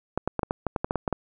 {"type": "clicks", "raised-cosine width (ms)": 1, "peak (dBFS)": -11, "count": 12, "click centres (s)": [0.176, 0.276, 0.393, 0.432, 0.509, 0.667, 0.762, 0.845, 0.909, 0.957, 1.078, 1.127], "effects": []}